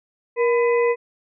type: harmonic tone with a mistuned harmonic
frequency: 502 Hz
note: B4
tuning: 28 cents sharp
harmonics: 1 / 2 / 4 / 5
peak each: -16 / -26 / -28 / -33 dBFS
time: 0.36-0.96 s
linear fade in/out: 50 ms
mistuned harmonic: 1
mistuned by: -100 cents
effects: none